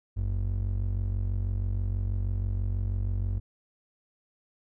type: ring-modulated tone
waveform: triangle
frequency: 72 Hz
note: D2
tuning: 34 cents flat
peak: -21 dBFS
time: 0.16-3.4 s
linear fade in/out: 20 ms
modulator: 23.1 Hz
effects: none